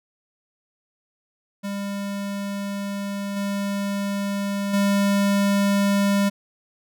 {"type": "tone with level steps", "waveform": "square", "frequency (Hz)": 200, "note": "G3", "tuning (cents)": 35, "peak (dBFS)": [-27, -24, -18], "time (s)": [1.63, 6.3], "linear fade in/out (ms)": 20, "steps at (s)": [3.36, 4.73], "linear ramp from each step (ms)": 10, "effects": []}